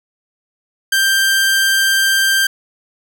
sawtooth tone, 1577 Hz, G6, 10 cents sharp, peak -8 dBFS, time 0.92-2.47 s, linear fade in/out 5 ms, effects none

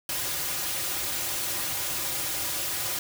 white noise with comb filter, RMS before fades -30 dBFS, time 0.09-2.99 s, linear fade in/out 2 ms, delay 4.5 ms, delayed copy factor -0.85, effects none

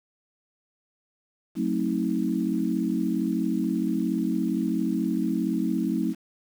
sine chord, F# diminished seventh, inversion none, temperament just, 185 / 222 / 266.4 / 319.7 Hz, F#3 / A3 / C4 / Eb4, 0 / +16 / +31 / +47 cents, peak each -29 / -28 / -29 / -28 dBFS, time 1.55-6.15 s, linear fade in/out 50 ms, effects 8-bit

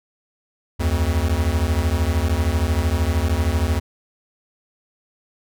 square beating tone pair, 74 / 87 Hz, D2 / F2, +14 / -6 cents, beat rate 13 Hz, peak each -21 dBFS, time 0.79-3.8 s, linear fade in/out 20 ms, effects none

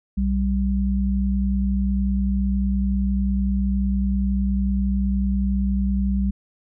sine tone pair together, 61.74 / 196.01 Hz, B1 / G3, 0 / 0 cents, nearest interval octave + minor sixth, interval 2000 cents, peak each -21 dBFS, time 0.17-6.31 s, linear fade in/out 10 ms, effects none

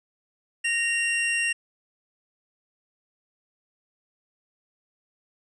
square tone pair together, 1859 / 2759 Hz, A#6 / F7, -5 / -22 cents, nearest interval perfect fifth, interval 683 cents, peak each -28 / -25 dBFS, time 0.64-1.53 s, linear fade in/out 10 ms, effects resampled to 22050 Hz

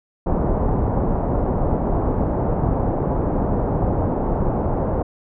pink low-pass noise, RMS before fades -20 dBFS, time 0.26-5.03 s, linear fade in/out 10 ms, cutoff 870 Hz, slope 24 dB/octave, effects none

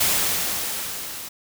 white noise with level ramp, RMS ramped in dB -19 to -35 dBFS, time 0-1.29 s, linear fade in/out 10 ms, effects none

